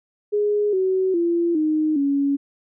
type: tone with pitch steps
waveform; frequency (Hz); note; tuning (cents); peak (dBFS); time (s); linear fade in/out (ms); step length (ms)
sine; 415.3 / 376.5 / 341.2 / 309.3 / 280.4; G#4 / F#4 / F4 / D#4 / C#4; 0 / +30 / -40 / -10 / +20; -17; 0.32-2.37; 20; 410
effects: none